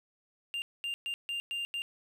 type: tone bursts at uneven times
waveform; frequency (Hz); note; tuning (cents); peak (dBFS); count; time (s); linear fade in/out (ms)
triangle; 2794; F7; 0; -31; 6; 0.54-0.62 / 0.84-0.94 / 1.06-1.14 / 1.29-1.4 / 1.51-1.65 / 1.74-1.82; 0
effects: none